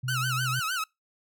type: tone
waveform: sine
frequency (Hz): 127.8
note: C3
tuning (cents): -40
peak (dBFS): -29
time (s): 0.03-0.6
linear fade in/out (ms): 10
type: tone with vibrato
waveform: sawtooth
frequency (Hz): 1396.9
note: F6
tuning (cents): 0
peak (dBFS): -24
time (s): 0.08-0.84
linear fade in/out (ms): 5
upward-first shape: sine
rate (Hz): 6.5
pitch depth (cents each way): 170
effects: noise-tail reverb RT60 0.2 s tail -26 dB re dry